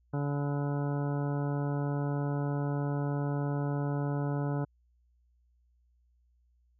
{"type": "harmonic tone with a mistuned harmonic", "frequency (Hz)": 143.2, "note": "D3", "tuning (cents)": -43, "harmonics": [1, 2, 3, 4, 5, 6, 7, 9, 10], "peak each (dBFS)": [-30, -36, -40, -42, -44, -46, -47, -49, -50], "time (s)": [0.13, 4.65], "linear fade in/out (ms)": 10, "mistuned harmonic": 10, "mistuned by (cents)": 43, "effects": ["added 60 Hz sine -65 dBFS peak until 6.79 s"]}